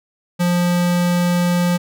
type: tone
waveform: square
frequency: 175.9 Hz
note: F3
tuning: 13 cents sharp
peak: -15 dBFS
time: 0.39-1.78 s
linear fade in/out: 20 ms
effects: none